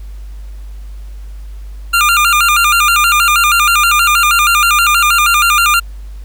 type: tone with vibrato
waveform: 25% pulse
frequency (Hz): 1293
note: E6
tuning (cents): -34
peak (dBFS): -4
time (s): 1.93-5.8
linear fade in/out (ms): 10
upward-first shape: square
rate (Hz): 6.3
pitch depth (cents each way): 120
effects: added 50 Hz sine -25 dBFS peak until 6.24 s + pink hiss -48 dBFS RMS until 6.24 s